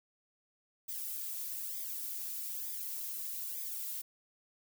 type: noise with flanger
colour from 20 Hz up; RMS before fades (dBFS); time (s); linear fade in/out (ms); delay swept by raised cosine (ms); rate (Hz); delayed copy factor
violet; -40; 0.88-4.02; 10; 0.7 to 2.8; 1.1; -1
effects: none